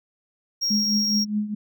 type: tone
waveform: triangle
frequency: 5588 Hz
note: F8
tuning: in tune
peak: -20 dBFS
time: 0.61-1.25 s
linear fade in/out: 20 ms
type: tone with tremolo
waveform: sine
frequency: 210 Hz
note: G#3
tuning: 19 cents sharp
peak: -19 dBFS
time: 0.7-1.55 s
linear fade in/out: 10 ms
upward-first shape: triangle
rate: 4.8 Hz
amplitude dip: 80%
effects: none